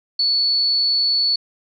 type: tone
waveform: sine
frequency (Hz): 4435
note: C#8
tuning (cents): 0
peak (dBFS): -15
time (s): 0.19-1.36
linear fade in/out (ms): 5
effects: none